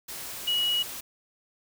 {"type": "tone in noise", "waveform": "sine", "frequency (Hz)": 2910, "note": "F#7", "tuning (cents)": -29, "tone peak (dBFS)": -23, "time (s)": [0.47, 0.83], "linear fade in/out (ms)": 10, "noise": "white", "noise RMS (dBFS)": -38, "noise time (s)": [0.08, 1.01], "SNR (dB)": 12, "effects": []}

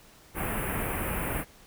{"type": "band-stop noise", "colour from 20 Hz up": "pink", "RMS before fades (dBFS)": -31, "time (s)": [0.34, 1.45], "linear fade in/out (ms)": 50, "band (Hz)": [2700, 9400], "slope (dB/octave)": 48, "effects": ["pink hiss -55 dBFS RMS until 1.66 s"]}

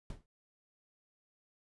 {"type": "noise with exponential decay", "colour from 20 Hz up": "brown", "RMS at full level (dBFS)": -38, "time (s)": [0.1, 0.26], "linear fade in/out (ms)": 2, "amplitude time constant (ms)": 33, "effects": ["resampled to 24000 Hz"]}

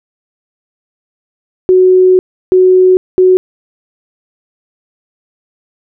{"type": "tone bursts at uneven times", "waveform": "sine", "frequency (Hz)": 370, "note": "F#4", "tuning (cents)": 0, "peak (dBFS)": -3, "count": 3, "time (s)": [[1.69, 2.19], [2.52, 2.97], [3.18, 3.37]], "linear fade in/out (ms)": 0, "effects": []}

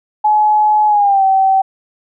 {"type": "tone with pitch glide", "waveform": "sine", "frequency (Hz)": [849, 769.6], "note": ["G#5", "G5"], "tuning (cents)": [38, -32], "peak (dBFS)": -8, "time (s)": [0.24, 1.62], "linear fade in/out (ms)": 10, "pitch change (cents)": -170, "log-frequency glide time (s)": [0.87, 1.24], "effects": []}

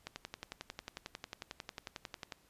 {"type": "click train", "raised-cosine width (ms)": 0.2, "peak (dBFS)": -24, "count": 26, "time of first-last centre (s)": [0.07, 2.322], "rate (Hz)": 11.1, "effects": ["pink hiss -68 dBFS RMS until 2.49 s", "resampled to 32000 Hz"]}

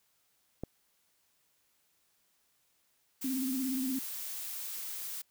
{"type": "click", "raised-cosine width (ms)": 2, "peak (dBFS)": -23, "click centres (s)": 0.636}
{"type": "noise", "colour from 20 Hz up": "blue", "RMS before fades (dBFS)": -40, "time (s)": [3.21, 5.22], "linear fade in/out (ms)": 10}
{"type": "tone with vibrato", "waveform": "sine", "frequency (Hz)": 261.6, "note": "C4", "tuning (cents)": 0, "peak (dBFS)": -31, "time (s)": [3.24, 3.99], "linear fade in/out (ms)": 5, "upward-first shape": "sine", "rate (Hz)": 17, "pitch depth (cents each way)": 57}
{"effects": ["white hiss -73 dBFS RMS until 5.3 s"]}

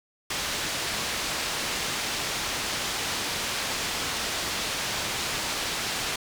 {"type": "low-pass noise", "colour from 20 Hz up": "white", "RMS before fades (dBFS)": -30, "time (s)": [0.3, 6.16], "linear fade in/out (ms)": 5, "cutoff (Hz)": 5400, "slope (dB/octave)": 12, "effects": []}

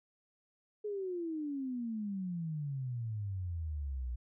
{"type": "exponential sweep", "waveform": "sine", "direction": "down", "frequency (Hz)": [426.6, 58.9], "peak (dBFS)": -35, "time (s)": [0.84, 4.16], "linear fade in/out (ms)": 10, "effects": []}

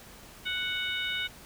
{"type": "harmonic tone", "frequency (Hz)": 740, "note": "F#5", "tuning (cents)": 0, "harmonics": [2, 3, 4, 5], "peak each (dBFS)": [-35, -35, -35, -35], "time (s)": [0.45, 1.28], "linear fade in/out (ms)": 20, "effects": ["pink hiss -50 dBFS RMS until 1.45 s"]}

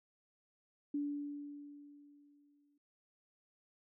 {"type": "tone with exponential decay", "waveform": "sine", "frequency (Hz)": 289.1, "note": "D4", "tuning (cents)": -27, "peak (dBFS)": -33, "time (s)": [0.94, 2.78], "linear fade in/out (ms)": 5, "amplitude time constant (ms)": 400, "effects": []}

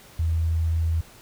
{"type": "tone", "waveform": "sine", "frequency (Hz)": 81.7, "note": "E2", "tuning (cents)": -15, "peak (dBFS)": -20, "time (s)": [0.19, 1.01], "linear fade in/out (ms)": 5, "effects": ["pink hiss -49 dBFS RMS until 1.21 s"]}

